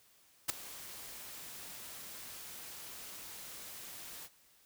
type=noise with ADSR envelope; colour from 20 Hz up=white; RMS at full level=-29 dBFS; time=0.48-4.29 s; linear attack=18 ms; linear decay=5 ms; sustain=-19 dB; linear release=44 ms; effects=white hiss -66 dBFS RMS until 4.65 s